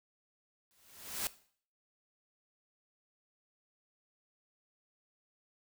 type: noise with exponential growth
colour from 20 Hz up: white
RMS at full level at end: -33 dBFS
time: 0.71-1.27 s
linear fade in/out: 0 ms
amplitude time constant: 120 ms
effects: noise-tail reverb RT60 0.5 s tail -17 dB re dry